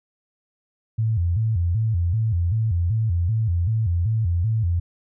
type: tone with vibrato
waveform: sine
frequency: 98 Hz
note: G2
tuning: in tune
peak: -18 dBFS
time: 0.98-4.8 s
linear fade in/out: 10 ms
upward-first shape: square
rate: 2.6 Hz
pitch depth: 220 cents each way
effects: none